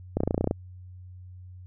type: clicks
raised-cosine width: 2 ms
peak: -11 dBFS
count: 11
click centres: 0.17 / 0.205 / 0.235 / 0.276 / 0.309 / 0.345 / 0.379 / 0.41 / 0.443 / 0.474 / 0.511 s
effects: added 91 Hz sine -42 dBFS peak until 1.66 s